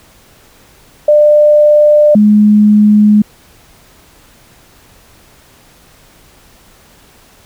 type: tone pair in turn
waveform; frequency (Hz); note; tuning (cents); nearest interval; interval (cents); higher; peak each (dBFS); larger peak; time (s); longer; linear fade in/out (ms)
sine; 597 / 209.9; D5 / G#3; +28 / +19; octave + tritone; 1809; first; -3; neither; 1.08-2.15 / 2.15-3.22; neither; 5
effects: pink hiss -44 dBFS RMS until 7.45 s